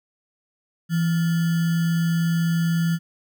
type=tone with sample-and-hold; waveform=sine; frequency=166.9 Hz; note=E3; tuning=22 cents sharp; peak=-18 dBFS; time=0.89-2.99 s; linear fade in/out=50 ms; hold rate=1575 Hz; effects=none